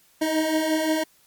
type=beating tone pair; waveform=25% pulse; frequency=310 / 315.7 Hz; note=D#4 / D#4; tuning=-6 / +25 cents; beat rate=5.7 Hz; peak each=-24 / -18 dBFS; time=0.21-1.04 s; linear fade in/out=10 ms; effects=white hiss -59 dBFS RMS until 1.26 s + MP3 96 kbps